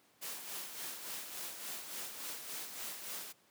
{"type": "noise with tremolo", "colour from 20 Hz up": "white", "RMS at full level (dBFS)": -42, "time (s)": [0.21, 3.33], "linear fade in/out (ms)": 20, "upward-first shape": "sine", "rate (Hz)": 3.5, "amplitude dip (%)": 50, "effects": ["pink hiss -68 dBFS RMS until 3.5 s", "high-pass 200 Hz 12 dB/octave"]}